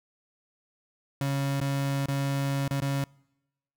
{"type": "tone with dropouts", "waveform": "35% pulse", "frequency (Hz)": 138.59, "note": "C#3", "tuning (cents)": 0, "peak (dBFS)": -24, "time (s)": [1.21, 3.04], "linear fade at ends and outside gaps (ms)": 2, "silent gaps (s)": [[1.602, 1.613], [2.059, 2.084], [2.679, 2.709], [2.804, 2.82]], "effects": ["noise-tail reverb RT60 0.9 s tail -26 dB re dry"]}